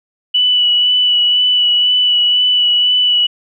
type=tone with vibrato; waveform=sine; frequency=2960 Hz; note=F#7; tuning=in tune; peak=-9 dBFS; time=0.34-3.27 s; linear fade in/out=10 ms; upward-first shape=sine; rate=2 Hz; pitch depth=16 cents each way; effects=none